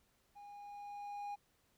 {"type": "tone with level ramp", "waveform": "triangle", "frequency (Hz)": 817, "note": "G#5", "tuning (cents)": -29, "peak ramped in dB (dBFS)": [-50, -38], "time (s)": [0.35, 1.36], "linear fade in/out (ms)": 20, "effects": ["pink hiss -75 dBFS RMS until 1.77 s"]}